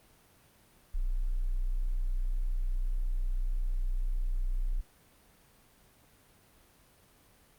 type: tone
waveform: sine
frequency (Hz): 30.87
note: B0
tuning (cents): 0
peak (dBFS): -27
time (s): 0.94-4.81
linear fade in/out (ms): 10
effects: pink hiss -62 dBFS RMS until 7.58 s + Opus 32 kbps